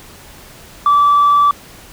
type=tone with vibrato; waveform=sine; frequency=1158 Hz; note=D6; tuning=25 cents flat; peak=-6 dBFS; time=0.86-1.51 s; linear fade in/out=2 ms; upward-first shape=triangle; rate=20 Hz; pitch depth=12 cents each way; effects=tanh soft clip ceiling -5 dBFS + pink hiss -39 dBFS RMS until 1.92 s